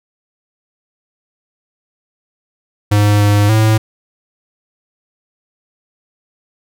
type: tone with pitch steps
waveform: square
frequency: 103.6 / 102.9 / 109.5 Hz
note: G#2 / G#2 / A2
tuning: -4 / -16 / -8 cents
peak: -9 dBFS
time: 2.91-3.78 s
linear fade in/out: 10 ms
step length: 290 ms
effects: none